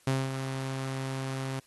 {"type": "tone with ADSR envelope", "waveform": "sawtooth", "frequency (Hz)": 133.3, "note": "C3", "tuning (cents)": 33, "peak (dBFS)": -20, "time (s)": [0.07, 1.6], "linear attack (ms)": 5, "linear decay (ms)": 220, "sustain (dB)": -8, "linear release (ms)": 10, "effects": ["white hiss -62 dBFS RMS until 1.66 s", "AAC 32 kbps"]}